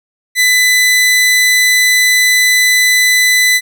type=tone; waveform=sawtooth; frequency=2000 Hz; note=B6; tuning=21 cents sharp; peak=-4 dBFS; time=0.35-3.61 s; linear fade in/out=50 ms; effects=none